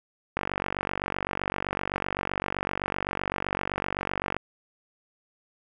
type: click train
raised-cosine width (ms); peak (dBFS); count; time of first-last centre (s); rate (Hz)
0.5; -12; 192; 0.37-4.366; 47.8
effects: none